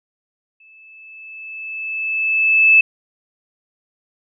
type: tone with exponential growth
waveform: sine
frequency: 2620 Hz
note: E7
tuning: 11 cents flat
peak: -6 dBFS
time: 0.6-2.81 s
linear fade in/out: 5 ms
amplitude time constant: 480 ms
effects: none